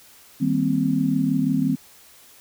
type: chord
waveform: sine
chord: C minor seventh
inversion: first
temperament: just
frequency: 156.98 / 196.22 / 235.5 / 261.6 Hz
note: Eb3 / G3 / Bb3 / C4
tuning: +16 / +2 / +18 / 0 cents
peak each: -25 / -25 / -26 / -21 dBFS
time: 0.4-1.76 s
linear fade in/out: 20 ms
effects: white hiss -50 dBFS RMS until 2.4 s